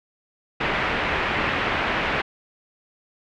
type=low-pass noise; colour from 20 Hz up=white; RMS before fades=-24 dBFS; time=0.6-2.22 s; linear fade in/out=10 ms; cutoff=2500 Hz; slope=24 dB/octave; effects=none